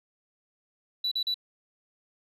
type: tone bursts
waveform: sine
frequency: 3951 Hz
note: B7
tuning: in tune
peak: -24 dBFS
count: 3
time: 1.04-1.343 s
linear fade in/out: 5 ms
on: 75 ms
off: 39 ms
effects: tanh soft clip ceiling -23 dBFS